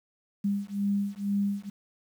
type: beating tone pair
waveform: sine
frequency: 200 / 202.1 Hz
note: G3 / G#3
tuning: +35 / -47 cents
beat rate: 2.1 Hz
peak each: -29 / -29 dBFS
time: 0.44-1.7 s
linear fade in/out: 10 ms
effects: 9-bit